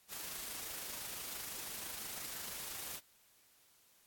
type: noise with amplitude modulation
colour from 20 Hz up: white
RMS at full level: -43 dBFS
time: 0.08-3.01 s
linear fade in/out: 50 ms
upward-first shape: sine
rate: 25.9 Hz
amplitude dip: 30%
effects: white hiss -68 dBFS RMS until 4.06 s + AAC 64 kbps